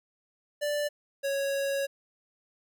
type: tone pair in turn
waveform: square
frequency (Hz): 587.3 / 553.4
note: D5 / C#5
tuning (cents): 0 / -3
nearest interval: minor second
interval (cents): 103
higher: first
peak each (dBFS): -28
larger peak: neither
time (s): 0.61-0.89 / 1.23-1.87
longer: second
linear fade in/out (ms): 20
effects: none